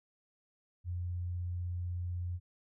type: tone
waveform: sine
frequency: 88.4 Hz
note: F2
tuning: 22 cents sharp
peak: -34 dBFS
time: 0.84-2.4 s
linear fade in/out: 50 ms
effects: none